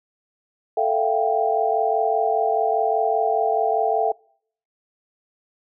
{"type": "tone cluster", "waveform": "sine", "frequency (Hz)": [441.8, 661, 706, 787], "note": ["A4", "E5", "F5", "G5"], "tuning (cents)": [7, 5, 19, 7], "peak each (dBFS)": -23, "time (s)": [0.77, 4.12], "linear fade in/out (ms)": 5, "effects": ["noise-tail reverb RT60 0.6 s tail -26 dB re dry"]}